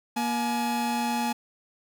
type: tone pair together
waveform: 45% pulse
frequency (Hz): 237.1 / 846.9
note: A#3 / G#5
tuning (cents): +30 / +34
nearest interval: octave + minor seventh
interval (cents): 2204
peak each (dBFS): -28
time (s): 0.16-1.33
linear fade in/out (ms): 10
effects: none